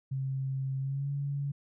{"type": "tone with pitch glide", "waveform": "sine", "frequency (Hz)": [134, 141.23], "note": ["C3", "C#3"], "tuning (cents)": [42, 33], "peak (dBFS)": -30, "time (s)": [0.11, 1.52], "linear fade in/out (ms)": 10, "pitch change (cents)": 91, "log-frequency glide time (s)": [0.79, 1.1], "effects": []}